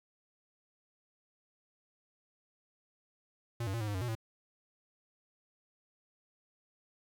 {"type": "tone with pitch steps", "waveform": "square", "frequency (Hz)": [117.4, 96.5, 116.1, 107, 102.9, 92.9, 122.2, 112.3], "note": ["A#2", "G2", "A#2", "A2", "G#2", "F#2", "B2", "A2"], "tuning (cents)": [13, -27, -7, -48, -16, 7, -18, 36], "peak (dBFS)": -34, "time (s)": [3.6, 4.152], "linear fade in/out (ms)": 5, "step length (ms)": 69, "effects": ["11-bit"]}